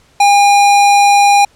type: tone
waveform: square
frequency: 810 Hz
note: G#5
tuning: 43 cents flat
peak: -6 dBFS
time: 0.2-1.45 s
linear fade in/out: 5 ms
effects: pink hiss -50 dBFS RMS until 1.55 s + low-pass 9000 Hz 12 dB/octave